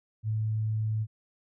sine tone, 109 Hz, A2, 16 cents flat, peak -26 dBFS, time 0.23-1.07 s, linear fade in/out 50 ms, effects none

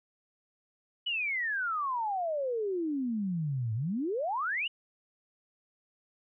sine exponential two-way sweep, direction down then up, 3000 to 106.1 to 3000 Hz, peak -29 dBFS, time 1.06-4.68 s, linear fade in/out 10 ms, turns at 3.74 s, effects none

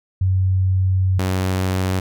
sine / sawtooth tone pair in turn, 93.9 / 93.45 Hz, F#2 / F#2, +26 / +18 cents, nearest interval unison, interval 8 cents, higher first, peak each -14 dBFS, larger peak neither, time 0.21-1.19 / 1.19-2 s, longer first, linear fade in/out 5 ms, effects none

